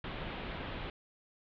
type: low-pass noise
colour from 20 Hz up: pink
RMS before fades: -41 dBFS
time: 0.04-0.9 s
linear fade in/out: 2 ms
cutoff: 3700 Hz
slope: 48 dB/octave
effects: none